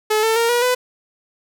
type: tone with pitch steps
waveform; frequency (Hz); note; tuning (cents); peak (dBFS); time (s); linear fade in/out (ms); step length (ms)
sawtooth; 430 / 446.5 / 463.5 / 481.3 / 499.7; A4 / A4 / A#4 / B4 / B4; -40 / +25 / -10 / -45 / +20; -11; 0.1-0.75; 10; 130
effects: none